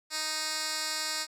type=tone with band-pass filter; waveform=10% pulse; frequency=311.1 Hz; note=D#4; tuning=in tune; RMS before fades=-33 dBFS; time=0.1-1.27 s; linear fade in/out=50 ms; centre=5800 Hz; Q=1.3; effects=none